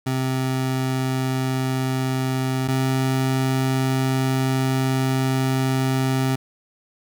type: tone pair in turn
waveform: 25% pulse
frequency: 130.9 / 131.81 Hz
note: C3 / C3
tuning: +1 / +13 cents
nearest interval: unison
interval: 12 cents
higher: second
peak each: -17 / -15 dBFS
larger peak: second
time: 0.06-2.68 / 2.68-6.36 s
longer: second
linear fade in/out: 10 ms
effects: none